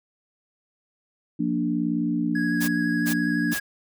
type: chord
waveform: sine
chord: Bb major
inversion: second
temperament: equal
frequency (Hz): 174.61 / 233.1 / 293.7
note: F3 / Bb3 / D4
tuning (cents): 0 / 0 / 0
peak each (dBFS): -28 / -26 / -25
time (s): 1.39-3.54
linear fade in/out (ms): 10
type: tone with vibrato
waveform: triangle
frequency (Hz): 1661.2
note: G#6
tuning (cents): 0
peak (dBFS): -26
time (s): 2.35-3.6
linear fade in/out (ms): 5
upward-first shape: triangle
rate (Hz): 12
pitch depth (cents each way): 20
type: noise bursts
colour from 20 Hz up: white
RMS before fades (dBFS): -30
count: 3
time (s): 2.6-3.595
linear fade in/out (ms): 20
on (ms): 85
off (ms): 370
effects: none

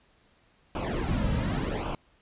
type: noise with flanger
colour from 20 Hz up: brown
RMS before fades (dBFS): -29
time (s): 0.75-1.95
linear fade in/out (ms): 2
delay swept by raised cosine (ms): 0.51 to 2.81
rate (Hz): 0.88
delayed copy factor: -0.8
effects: pink hiss -64 dBFS RMS until 2.21 s + resampled to 8000 Hz

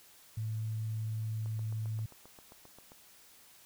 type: tone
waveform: sine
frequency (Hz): 110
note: A2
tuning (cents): 0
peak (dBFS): -33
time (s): 0.37-2.06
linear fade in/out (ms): 5
type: click train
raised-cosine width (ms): 1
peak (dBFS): -39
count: 12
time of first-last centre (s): 1.46-2.919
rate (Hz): 7.54
effects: white hiss -59 dBFS RMS until 3.65 s

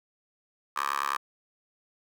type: tone with high-pass filter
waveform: 10% pulse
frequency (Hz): 69.8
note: C#2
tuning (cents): +13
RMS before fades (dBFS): -30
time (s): 0.76-1.17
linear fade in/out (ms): 5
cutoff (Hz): 1200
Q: 6.1
effects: none

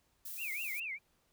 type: noise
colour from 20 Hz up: violet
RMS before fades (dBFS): -44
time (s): 0.25-0.8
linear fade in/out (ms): 5
type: tone with vibrato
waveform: sine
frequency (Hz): 2398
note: D7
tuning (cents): +36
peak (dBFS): -37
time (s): 0.37-0.99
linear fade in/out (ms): 50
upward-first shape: triangle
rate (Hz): 4.9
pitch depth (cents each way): 280
effects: pink hiss -74 dBFS RMS until 1.32 s

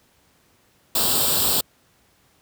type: noise with comb filter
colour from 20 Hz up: white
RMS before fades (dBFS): -20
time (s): 0.95-1.61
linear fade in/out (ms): 5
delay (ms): 0.24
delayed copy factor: +0.8
effects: pink hiss -60 dBFS RMS until 2.41 s + high-pass 60 Hz 12 dB/octave

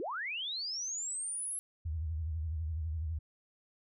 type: linear sweep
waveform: sine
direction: up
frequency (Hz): 293.7 to 11090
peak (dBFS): -35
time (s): 0-1.59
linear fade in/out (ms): 0
type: tone with vibrato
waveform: sine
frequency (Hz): 79.5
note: D#2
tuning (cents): +38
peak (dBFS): -33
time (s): 1.85-3.19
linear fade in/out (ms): 10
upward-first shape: sine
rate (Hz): 12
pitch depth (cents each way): 110
effects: none

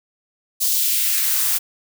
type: noise with high-pass filter sweep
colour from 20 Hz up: blue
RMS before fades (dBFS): -19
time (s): 0.6-1.59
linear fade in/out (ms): 20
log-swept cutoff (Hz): 4600 to 810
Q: 1.3
effects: none

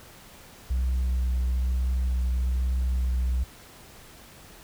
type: tone with vibrato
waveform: sine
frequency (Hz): 62.9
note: B1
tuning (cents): +32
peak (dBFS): -20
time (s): 0.7-3.44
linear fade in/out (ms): 10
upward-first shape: sine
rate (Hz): 1.1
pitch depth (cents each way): 12
effects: tanh soft clip ceiling -21 dBFS + pink hiss -49 dBFS RMS until 4.63 s

